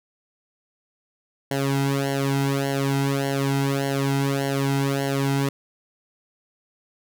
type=tone with flanger; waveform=sawtooth; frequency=138 Hz; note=C#3; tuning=7 cents flat; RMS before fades=-23 dBFS; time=1.51-5.49 s; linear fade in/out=2 ms; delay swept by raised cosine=0.81 to 1.76 ms; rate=1.7 Hz; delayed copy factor=-0.95; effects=none